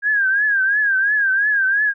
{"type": "tone with vibrato", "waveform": "sine", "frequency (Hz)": 1623, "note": "G#6", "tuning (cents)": -40, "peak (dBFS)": -14, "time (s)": [0.02, 1.94], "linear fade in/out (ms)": 50, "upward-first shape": "triangle", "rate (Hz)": 2.9, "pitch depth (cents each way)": 120, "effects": []}